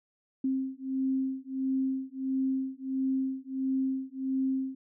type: beating tone pair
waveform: sine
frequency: 264.1 / 265.6 Hz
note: C4 / C4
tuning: +16 / +26 cents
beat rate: 1.5 Hz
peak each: -31 / -31 dBFS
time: 0.44-4.75 s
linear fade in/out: 5 ms
effects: none